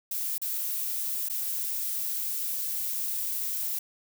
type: noise with dropouts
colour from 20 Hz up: violet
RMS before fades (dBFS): -31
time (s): 0.11-3.79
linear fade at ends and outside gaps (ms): 5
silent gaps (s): 0.381-0.416 / 1.288-1.297
effects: none